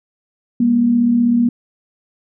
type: tone pair together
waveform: sine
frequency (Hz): 203.2 / 239.1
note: G#3 / A#3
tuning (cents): -38 / +44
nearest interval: minor third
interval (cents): 282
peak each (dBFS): -21 / -11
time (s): 0.6-1.49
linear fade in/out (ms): 5
effects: none